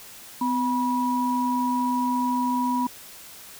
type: tone pair together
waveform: sine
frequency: 252.3 / 971.5 Hz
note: B3 / B5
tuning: +37 / -29 cents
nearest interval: octave + major seventh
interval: 2334 cents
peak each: -24 dBFS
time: 0.41-2.87 s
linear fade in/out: 5 ms
effects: white hiss -44 dBFS RMS until 3.59 s